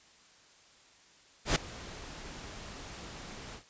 pink noise with ADSR envelope, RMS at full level -25 dBFS, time 1.45-3.64 s, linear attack 110 ms, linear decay 3 ms, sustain -20 dB, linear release 100 ms, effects white hiss -60 dBFS RMS until 3.69 s + resampled to 16000 Hz

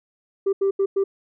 sine tone bursts at uneven times, 392 Hz, G4, in tune, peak -15 dBFS, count 4, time 0.46-0.53 / 0.61-0.71 / 0.79-0.86 / 0.96-1.04 s, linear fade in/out 10 ms, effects tanh soft clip ceiling -15 dBFS

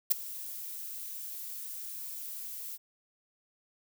violet noise with ADSR envelope, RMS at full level -21 dBFS, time 0.1-2.78 s, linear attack 18 ms, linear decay 6 ms, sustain -20 dB, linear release 32 ms, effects none

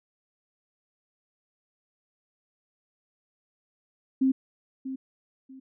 sine tone with echo, 264.4 Hz, C4, 18 cents sharp, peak -19 dBFS, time 4.21-4.32 s, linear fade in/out 10 ms, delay 640 ms, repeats 2, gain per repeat -12 dB, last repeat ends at 5.6 s, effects none

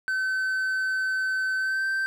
triangle tone with pitch glide, 1529 to 1559.3 Hz, G6 to G6, -44 to -10 cents, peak -22 dBFS, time 0.08-2.06 s, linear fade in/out 0 ms, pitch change +34 cents, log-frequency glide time 1.57-1.86 s, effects none

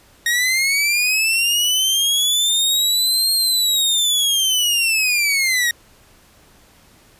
sawtooth linear two-way sweep, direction up then down, 1864.7 to 4237 to 1864.7 Hz, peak -12 dBFS, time 0.26-5.71 s, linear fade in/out 2 ms, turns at 3.33 s, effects pink hiss -51 dBFS RMS until 7.19 s + resampled to 32000 Hz

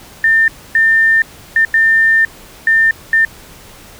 sine tone bursts at uneven times, 1800 Hz, A6, 39 cents sharp, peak -7 dBFS, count 6, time 0.24-0.48 / 0.75-1.22 / 1.56-1.65 / 1.74-2.25 / 2.67-2.91 / 3.13-3.25 s, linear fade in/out 2 ms, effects pink hiss -38 dBFS RMS until 3.99 s

